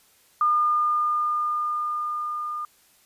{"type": "tone with level ramp", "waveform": "sine", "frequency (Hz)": 1212, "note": "D#6", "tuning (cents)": -46, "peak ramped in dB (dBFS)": [-17, -28], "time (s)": [0.41, 2.65], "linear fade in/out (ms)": 2, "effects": ["white hiss -59 dBFS RMS until 3.05 s", "resampled to 32000 Hz"]}